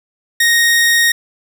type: tone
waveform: sawtooth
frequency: 1864.7 Hz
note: A#6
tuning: in tune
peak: -6 dBFS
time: 0.4-1.12 s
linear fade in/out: 5 ms
effects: none

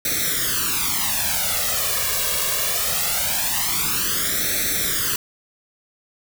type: noise with flanger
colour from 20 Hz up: white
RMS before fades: -22 dBFS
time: 0.05-5.16 s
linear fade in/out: 2 ms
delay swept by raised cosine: 0.5 to 1.8 ms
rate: 0.22 Hz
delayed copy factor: +1
effects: none

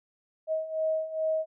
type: beating tone pair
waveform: sine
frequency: 632 / 634.4 Hz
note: D#5 / D#5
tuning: +27 / +33 cents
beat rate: 2.4 Hz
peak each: -32 / -28 dBFS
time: 0.47-1.46 s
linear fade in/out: 50 ms
effects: none

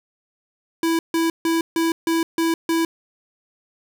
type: tone bursts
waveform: square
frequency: 329.6 Hz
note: E4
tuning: in tune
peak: -18 dBFS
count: 7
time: 0.83-2.85 s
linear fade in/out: 2 ms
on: 160 ms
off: 150 ms
effects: none

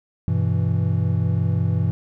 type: chord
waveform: triangle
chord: E minor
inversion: first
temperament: equal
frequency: 98 / 123.47 / 164.81 Hz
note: G2 / B2 / E3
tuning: 0 / 0 / 0 cents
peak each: -19 / -21 / -21 dBFS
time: 0.28-1.91 s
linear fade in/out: 0 ms
effects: none

